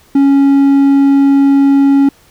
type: tone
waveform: triangle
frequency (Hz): 277.2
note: C#4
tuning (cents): 0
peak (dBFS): -3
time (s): 0.15-2.09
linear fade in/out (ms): 5
effects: pink hiss -47 dBFS RMS until 2.3 s